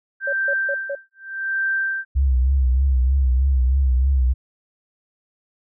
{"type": "tone with tremolo", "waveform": "sine", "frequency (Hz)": 1568, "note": "G6", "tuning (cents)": 0, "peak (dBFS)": -18, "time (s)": [0.2, 2.05], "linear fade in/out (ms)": 50, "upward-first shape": "sine", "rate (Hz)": 0.83, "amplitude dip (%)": 100}
{"type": "tone bursts", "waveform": "sine", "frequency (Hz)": 562, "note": "C#5", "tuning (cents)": 24, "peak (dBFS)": -23, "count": 4, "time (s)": [0.27, 0.952], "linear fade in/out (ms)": 5, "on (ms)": 58, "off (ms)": 150}
{"type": "tone with vibrato", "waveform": "sine", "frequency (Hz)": 65.41, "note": "C2", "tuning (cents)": 0, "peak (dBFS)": -14, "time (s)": [2.15, 4.34], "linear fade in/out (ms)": 20, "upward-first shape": "triangle", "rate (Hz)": 3.2, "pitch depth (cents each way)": 100}
{"effects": []}